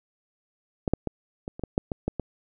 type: clicks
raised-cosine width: 2 ms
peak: -11 / -7 / -14 / -20 / -25 / -15 / -8 / -15 / -12 / -15 dBFS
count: 10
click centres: 0.878 / 0.936 / 1.073 / 1.479 / 1.595 / 1.637 / 1.779 / 1.918 / 2.08 / 2.197 s
effects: none